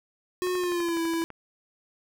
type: tone with pitch glide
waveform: square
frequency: 363.3 to 331.2 Hz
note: F#4 to E4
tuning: -32 to +8 cents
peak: -26 dBFS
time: 0.42-1.24 s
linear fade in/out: 0 ms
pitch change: -160 cents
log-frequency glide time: 0.56-1 s
type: click train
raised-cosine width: 0.5 ms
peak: -26 dBFS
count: 11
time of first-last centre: 0.47-1.303 s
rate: 12 Hz
effects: none